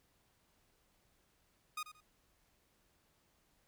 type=tone with echo; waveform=sawtooth; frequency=1238 Hz; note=D#6; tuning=9 cents flat; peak=-35 dBFS; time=1.77-1.83 s; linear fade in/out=5 ms; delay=88 ms; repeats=2; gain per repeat=-12 dB; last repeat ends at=2.006 s; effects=pink hiss -74 dBFS RMS until 3.67 s